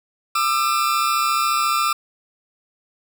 40% pulse tone pair together, 1199.8 / 1334 Hz, D6 / E6, +37 / +20 cents, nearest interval major second, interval 183 cents, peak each -19 / -20 dBFS, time 0.35-1.93 s, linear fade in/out 5 ms, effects none

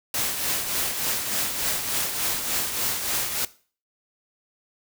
white noise with tremolo, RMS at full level -24 dBFS, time 0.14-3.45 s, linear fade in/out 2 ms, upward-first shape triangle, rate 3.4 Hz, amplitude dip 55%, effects noise-tail reverb RT60 0.4 s tail -18 dB re dry

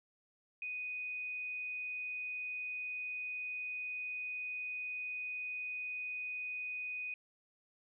sine tone, 2489 Hz, D#7, in tune, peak -38 dBFS, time 0.62-7.14 s, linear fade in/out 2 ms, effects none

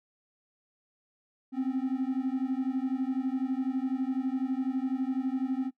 triangle beating tone pair, 256.2 / 268.2 Hz, C4 / C4, -36 / +43 cents, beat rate 12 Hz, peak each -28 dBFS, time 1.52-5.71 s, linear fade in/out 50 ms, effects noise-tail reverb RT60 0.1 s tail -19 dB re dry + tanh soft clip ceiling -19 dBFS

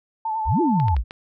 sine tone with vibrato, 880 Hz, A5, in tune, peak -22 dBFS, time 0.25-0.95 s, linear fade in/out 5 ms, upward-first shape sine, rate 10 Hz, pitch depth 37 cents each way
sine exponential two-way sweep, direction up then down, 49 to 370 to 49 Hz, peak -17 dBFS, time 0.45-1.04 s, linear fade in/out 50 ms, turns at 0.61 s
clicks, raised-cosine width 0.3 ms, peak -19 dBFS, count 4, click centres 0.8 / 0.883 / 0.966 / 1.109 s
effects none

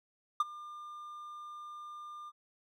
triangle tone with ADSR envelope, 1200 Hz, D6, 37 cents sharp, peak -21 dBFS, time 0.4-2.32 s, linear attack 4 ms, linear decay 28 ms, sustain -21 dB, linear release 40 ms, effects none

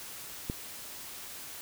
click, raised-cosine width 3 ms, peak -19 dBFS, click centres 0.499 s, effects white hiss -44 dBFS RMS until 1.61 s

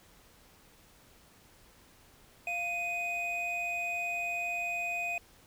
triangle tone pair together, 695 / 2494 Hz, F5 / D#7, -9 / +3 cents, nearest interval octave + minor seventh, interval 2212 cents, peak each -36 / -31 dBFS, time 2.47-5.18 s, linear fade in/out 2 ms, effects pink hiss -60 dBFS RMS until 5.46 s

